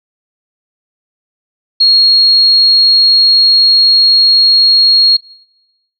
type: tone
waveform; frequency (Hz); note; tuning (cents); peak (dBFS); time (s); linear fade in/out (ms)
sine; 4288; C8; +42; -4; 1.8-5.17; 10
effects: noise-tail reverb RT60 1.0 s tail -24 dB re dry